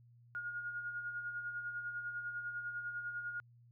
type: tone with tremolo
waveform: sine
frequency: 1430 Hz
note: F6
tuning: 41 cents sharp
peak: -37 dBFS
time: 0.35-3.4 s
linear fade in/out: 0 ms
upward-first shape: sine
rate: 10 Hz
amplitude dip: 50%
effects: added 119 Hz sine -60 dBFS peak until 3.71 s